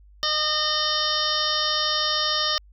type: harmonic tone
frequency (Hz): 611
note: D#5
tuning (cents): -32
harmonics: 1 / 2 / 3 / 5 / 6 / 7 / 8 / 9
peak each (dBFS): -33 / -28 / -31 / -28 / -28 / -32 / -30 / -28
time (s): 0.23-2.58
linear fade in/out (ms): 0
effects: added 50 Hz sine -48 dBFS peak until 2.72 s